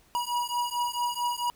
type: beating tone pair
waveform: square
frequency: 963 / 967.5 Hz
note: B5 / B5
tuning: -44 / -36 cents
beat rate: 4.5 Hz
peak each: -31 dBFS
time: 0.15-1.5 s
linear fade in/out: 0 ms
effects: pink hiss -61 dBFS RMS until 1.55 s